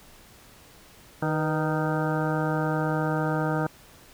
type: harmonic tone with a mistuned harmonic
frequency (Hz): 155.1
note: D#3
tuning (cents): -5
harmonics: 1 / 2 / 3 / 4 / 5 / 6 / 8 / 9 / 10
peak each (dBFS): -27 / -30 / -32 / -33 / -34 / -35 / -36 / -37 / -37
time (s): 1.22-3.67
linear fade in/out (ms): 5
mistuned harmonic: 3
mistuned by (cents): +67
effects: pink hiss -52 dBFS RMS until 4.13 s